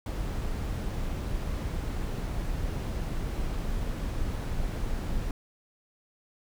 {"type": "noise", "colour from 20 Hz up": "brown", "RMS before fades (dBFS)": -31, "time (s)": [0.06, 5.31], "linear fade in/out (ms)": 2, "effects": []}